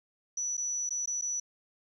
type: tone with dropouts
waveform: sine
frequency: 5920 Hz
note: F#8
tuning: in tune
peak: -30 dBFS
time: 0.37-1.4 s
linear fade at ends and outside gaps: 5 ms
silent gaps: 0.57-0.577 / 0.893-0.906 / 1.059-1.074 / 1.213-1.221 s
effects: 11-bit